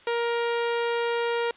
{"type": "tone", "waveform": "sawtooth", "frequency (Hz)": 470, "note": "A#4", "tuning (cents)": 14, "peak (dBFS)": -20, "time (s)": [0.07, 1.51], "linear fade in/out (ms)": 2, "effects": ["white hiss -53 dBFS RMS until 1.56 s", "resampled to 8000 Hz"]}